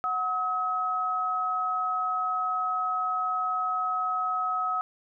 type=tone pair together; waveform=sine; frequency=736.8 / 1278 Hz; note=F#5 / D#6; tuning=-7 / +46 cents; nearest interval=minor seventh; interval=953 cents; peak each=-32 / -26 dBFS; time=0.04-4.81 s; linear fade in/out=0 ms; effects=none